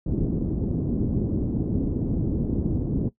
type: low-pass noise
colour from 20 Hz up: white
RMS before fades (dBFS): -25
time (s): 0.06-3.09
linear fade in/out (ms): 5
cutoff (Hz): 310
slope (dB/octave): 24
effects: noise-tail reverb RT60 0.1 s tail -17 dB re dry